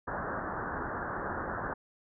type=low-pass noise; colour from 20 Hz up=white; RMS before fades=-36 dBFS; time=0.07-1.74 s; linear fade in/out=10 ms; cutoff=1700 Hz; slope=96 dB/octave; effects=none